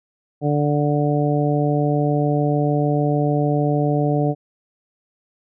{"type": "harmonic tone", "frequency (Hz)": 146.83, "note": "D3", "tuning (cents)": 0, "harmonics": [1, 2, 3, 4, 5], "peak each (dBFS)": [-19, -22, -24, -25, -26], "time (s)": [0.41, 4.35], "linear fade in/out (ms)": 50, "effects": []}